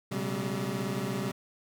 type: tone cluster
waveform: 25% pulse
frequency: 121.6 / 135.5 / 191.7 / 208.9 Hz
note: B2 / C#3 / G3 / G#3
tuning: -26 / -39 / -38 / +10 cents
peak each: -34 / -33 / -30 / -34 dBFS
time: 0.11-1.32 s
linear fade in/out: 10 ms
effects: none